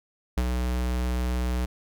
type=tone with ADSR envelope; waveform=square; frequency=61.74 Hz; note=B1; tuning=in tune; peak=-21 dBFS; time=0.37-1.66 s; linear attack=8 ms; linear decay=51 ms; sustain=-4 dB; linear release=12 ms; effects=none